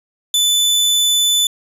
sawtooth tone, 3501 Hz, A7, 9 cents flat, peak -9 dBFS, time 0.34-1.47 s, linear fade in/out 2 ms, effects resampled to 32000 Hz + 7-bit

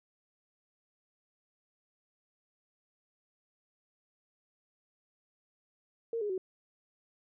sine tone with pitch steps, 460.3 / 414.8 / 373.9 Hz, A#4 / G#4 / F#4, -22 / -2 / +18 cents, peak -31 dBFS, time 6.13-6.379 s, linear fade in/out 2 ms, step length 83 ms, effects none

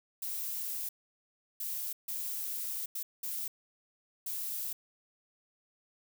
violet noise bursts at uneven times, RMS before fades -37 dBFS, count 6, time 0.22-0.89 / 1.6-1.93 / 2.08-2.86 / 2.95-3.03 / 3.23-3.48 / 4.26-4.73 s, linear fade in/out 5 ms, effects none

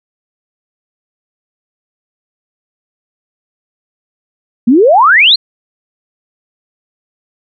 sine exponential sweep, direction up, 220 to 4377 Hz, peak -3 dBFS, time 4.67-5.36 s, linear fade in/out 10 ms, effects none

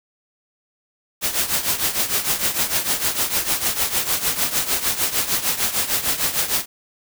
white noise with tremolo, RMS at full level -18 dBFS, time 1.21-6.66 s, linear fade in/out 50 ms, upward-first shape triangle, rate 6.6 Hz, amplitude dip 80%, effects none

